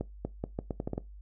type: accelerating click train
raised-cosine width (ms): 2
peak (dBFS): -19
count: 9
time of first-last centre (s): 0.01-0.979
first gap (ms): 240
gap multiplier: 0.79
effects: noise-tail reverb RT60 0.2 s tail -20 dB re dry + added 50 Hz sine -45 dBFS peak until 1.21 s